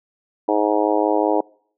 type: harmonic tone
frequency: 105.2 Hz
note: G#2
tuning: 23 cents sharp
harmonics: 3 / 4 / 5 / 6 / 7 / 8 / 9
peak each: -21 / -22 / -23 / -24 / -24 / -25 / -26 dBFS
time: 0.48-1.41 s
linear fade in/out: 5 ms
effects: noise-tail reverb RT60 0.6 s tail -26 dB re dry